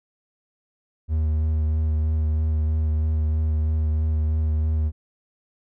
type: tone with vibrato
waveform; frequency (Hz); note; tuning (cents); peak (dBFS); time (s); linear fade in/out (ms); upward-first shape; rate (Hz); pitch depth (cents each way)
triangle; 77.78; D#2; 0; -17; 1.08-4.92; 50; sine; 3.1; 17
effects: none